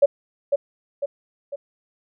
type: tone with echo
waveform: sine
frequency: 566 Hz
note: C#5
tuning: 36 cents sharp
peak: -9 dBFS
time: 0.02-0.06 s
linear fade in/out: 10 ms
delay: 500 ms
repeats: 3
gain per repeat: -6 dB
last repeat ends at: 1.56 s
effects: none